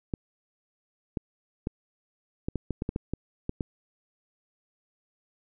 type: clicks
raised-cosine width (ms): 3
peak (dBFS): -16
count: 12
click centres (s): 0.138 / 1.172 / 1.671 / 2.485 / 2.557 / 2.707 / 2.821 / 2.891 / 2.961 / 3.136 / 3.494 / 3.608
effects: none